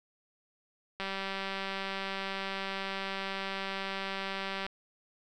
click train, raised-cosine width 0.3 ms, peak -20 dBFS, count 712, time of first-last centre 1-4.665 s, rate 194 Hz, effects none

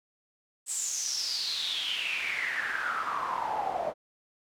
pink noise with band-pass filter sweep, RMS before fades -32 dBFS, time 0.66-3.94 s, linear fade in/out 50 ms, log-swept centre 8100 to 620 Hz, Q 8.1, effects none

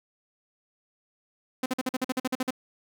sawtooth tone bursts, 256.8 Hz, C4, 32 cents flat, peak -21 dBFS, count 12, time 1.63-2.507 s, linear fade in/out 5 ms, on 30 ms, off 47 ms, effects none

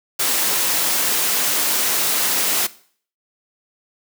white noise, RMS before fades -19 dBFS, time 0.19-2.67 s, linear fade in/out 10 ms, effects noise-tail reverb RT60 0.5 s tail -18 dB re dry + high-pass 200 Hz 12 dB/octave

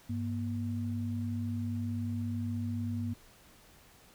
sine tone pair together, 100 / 237.7 Hz, G2 / A#3, +35 / +34 cents, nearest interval octave + minor third, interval 1499 cents, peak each -34 / -35 dBFS, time 0.09-3.14 s, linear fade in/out 10 ms, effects pink hiss -59 dBFS RMS until 4.14 s

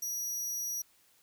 sawtooth tone, 5790 Hz, F#8, 38 cents flat, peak -31 dBFS, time 0.02-0.82 s, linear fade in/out 5 ms, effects white hiss -66 dBFS RMS until 1.22 s

